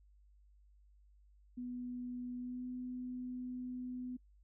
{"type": "tone with pitch glide", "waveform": "sine", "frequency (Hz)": [246.9, 250.6], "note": ["B3", "B3"], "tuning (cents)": [0, 25], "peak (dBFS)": -40, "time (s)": [1.57, 4.17], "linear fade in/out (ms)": 10, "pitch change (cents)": 25, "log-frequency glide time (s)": [2.38, 2.64], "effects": ["noise-tail reverb RT60 0.1 s tail -24 dB re dry", "added 50 Hz sine -62 dBFS peak until 4.43 s"]}